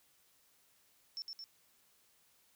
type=tone with echo; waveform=sine; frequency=5400 Hz; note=E8; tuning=41 cents sharp; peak=-39 dBFS; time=1.17-1.22 s; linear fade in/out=0 ms; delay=110 ms; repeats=2; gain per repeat=-3 dB; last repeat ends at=1.44 s; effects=white hiss -70 dBFS RMS until 2.55 s